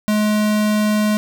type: tone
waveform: square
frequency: 211.7 Hz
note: G#3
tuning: 33 cents sharp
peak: -15 dBFS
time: 0.08-1.17 s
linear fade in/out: 0 ms
effects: none